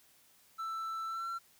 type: tone with pitch glide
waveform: triangle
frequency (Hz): 1327 to 1356.4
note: E6 to E6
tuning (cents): +11 to +49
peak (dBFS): -34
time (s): 0.58-1.39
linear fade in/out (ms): 20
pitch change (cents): +38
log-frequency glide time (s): 1.06-1.28
effects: white hiss -65 dBFS RMS until 1.59 s